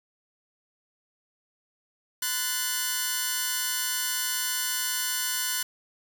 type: chord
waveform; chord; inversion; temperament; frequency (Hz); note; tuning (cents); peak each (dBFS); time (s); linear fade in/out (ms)
5% pulse; F# diminished; second; equal with one note detuned; 1027.3 / 1480 / 1760; C6 / F#6 / A6; -32 / 0 / 0; -22 / -17 / -22; 2.22-5.63; 5
effects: 7-bit